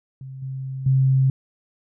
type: tone with level steps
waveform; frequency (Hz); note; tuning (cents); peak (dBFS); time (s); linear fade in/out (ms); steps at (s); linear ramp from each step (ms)
sine; 132.9; C3; +27; -33 / -27 / -14; 0.21-1.3; 2; 0.42 / 0.86; 5
effects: none